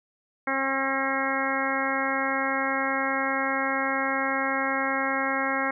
harmonic tone, 269.5 Hz, C#4, 49 cents flat, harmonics 1 / 2 / 3 / 4 / 5 / 6 / 7 / 8, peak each -32 / -32 / -32 / -32 / -32 / -32 / -32 / -32 dBFS, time 0.47-5.71 s, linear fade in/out 5 ms, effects none

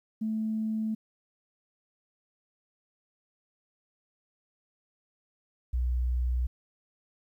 sine tone pair in turn, 218.9 / 61.71 Hz, A3 / B1, -9 / -1 cents, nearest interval octave + minor seventh, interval 2192 cents, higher first, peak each -27 / -24 dBFS, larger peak second, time 0.21-0.95 / 5.73-6.47 s, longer neither, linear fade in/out 10 ms, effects tanh soft clip ceiling -21 dBFS + 11-bit

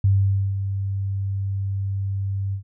sine tone with ADSR envelope, 98 Hz, G2, in tune, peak -13 dBFS, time 0.04-2.63 s, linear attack 4 ms, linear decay 500 ms, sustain -9 dB, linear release 96 ms, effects none

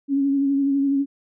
sine tone with vibrato, 277.2 Hz, C#4, in tune, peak -17 dBFS, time 0.08-1.06 s, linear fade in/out 50 ms, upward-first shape sine, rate 12 Hz, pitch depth 28 cents each way, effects none

